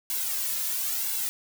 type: noise with flanger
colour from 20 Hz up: blue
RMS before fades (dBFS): -29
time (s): 0.1-1.29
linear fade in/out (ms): 0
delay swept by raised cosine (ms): 1.6 to 2.6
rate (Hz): 1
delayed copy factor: -0.95
effects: none